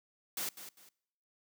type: noise with echo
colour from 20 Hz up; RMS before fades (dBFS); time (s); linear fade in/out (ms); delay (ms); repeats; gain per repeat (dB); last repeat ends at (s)
white; -37; 0.37-0.49; 2; 200; 2; -11; 0.89
effects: noise-tail reverb RT60 0.8 s tail -24 dB re dry + high-pass 150 Hz 12 dB/octave